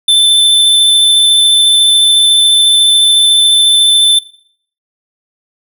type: tone with vibrato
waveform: square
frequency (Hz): 3533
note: A7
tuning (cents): +6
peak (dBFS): -5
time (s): 0.08-4.19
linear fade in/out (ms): 5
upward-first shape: triangle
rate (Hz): 14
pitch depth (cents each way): 11
effects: noise-tail reverb RT60 0.6 s tail -21 dB re dry